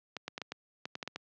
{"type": "clicks", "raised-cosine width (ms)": 0.2, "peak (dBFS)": -20, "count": 10, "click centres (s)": [0.167, 0.28, 0.379, 0.417, 0.52, 0.855, 0.954, 1.028, 1.076, 1.16], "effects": ["high-pass 150 Hz 12 dB/octave", "low-pass 5000 Hz 12 dB/octave"]}